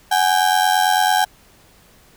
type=ring-modulated tone; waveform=35% pulse; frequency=790 Hz; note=G5; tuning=13 cents sharp; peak=-9 dBFS; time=0.11-1.25 s; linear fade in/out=10 ms; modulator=44.5 Hz; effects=pink hiss -51 dBFS RMS until 2.16 s